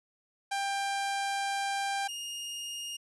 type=tone pair in turn; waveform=sawtooth; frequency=793 / 2843 Hz; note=G5 / F7; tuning=+20 / +30 cents; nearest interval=octave + minor seventh; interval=2210 cents; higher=second; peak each=-26 / -33 dBFS; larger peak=first; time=0.51-2.08 / 2.08-2.97 s; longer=first; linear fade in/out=10 ms; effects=resampled to 24000 Hz